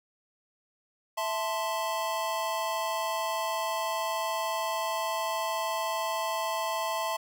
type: chord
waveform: square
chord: A minor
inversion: second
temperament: equal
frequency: 659.3 / 880 / 1046.5 Hz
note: E5 / A5 / C6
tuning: 0 / 0 / 0 cents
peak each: -34 dBFS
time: 1.17-7.17 s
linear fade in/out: 10 ms
effects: none